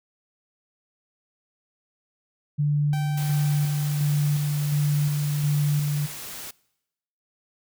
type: tone with tremolo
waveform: sine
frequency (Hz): 146.83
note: D3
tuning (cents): 0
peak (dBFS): -19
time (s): 2.58-6.07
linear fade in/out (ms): 20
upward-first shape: square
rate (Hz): 1.4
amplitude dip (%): 30
type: tone with exponential decay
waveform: sawtooth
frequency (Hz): 777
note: G5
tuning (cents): -16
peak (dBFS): -29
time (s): 2.93-5.37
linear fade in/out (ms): 2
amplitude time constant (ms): 530
type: noise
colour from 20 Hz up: white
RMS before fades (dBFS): -37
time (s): 3.17-6.51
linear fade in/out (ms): 5
effects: noise-tail reverb RT60 0.9 s tail -24 dB re dry